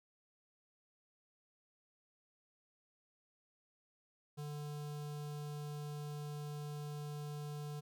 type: tone with notch filter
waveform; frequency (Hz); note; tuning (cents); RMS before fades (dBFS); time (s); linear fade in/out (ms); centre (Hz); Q
square; 147.7; D3; +10; -44; 4.37-7.81; 20; 2000; 1.5
effects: none